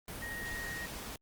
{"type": "tone in noise", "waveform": "sine", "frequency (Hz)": 1875, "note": "A#6", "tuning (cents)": 10, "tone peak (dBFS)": -39, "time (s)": [0.22, 0.86], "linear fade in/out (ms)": 2, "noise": "pink", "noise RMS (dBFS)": -43, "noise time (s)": [0.08, 1.16], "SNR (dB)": 1, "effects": ["Opus 32 kbps"]}